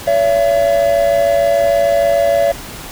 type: tone pair together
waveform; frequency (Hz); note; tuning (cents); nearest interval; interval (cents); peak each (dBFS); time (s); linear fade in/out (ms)
triangle; 566 / 672.6; C#5 / E5; +36 / +35; minor third; 299; -11; 0.07-2.52; 5
effects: pink hiss -30 dBFS RMS until 2.91 s